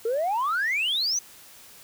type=exponential sweep; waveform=sine; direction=up; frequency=436.2 to 6260 Hz; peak=-21 dBFS; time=0.05-1.19 s; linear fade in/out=5 ms; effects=tanh soft clip ceiling -20 dBFS + white hiss -49 dBFS RMS until 1.83 s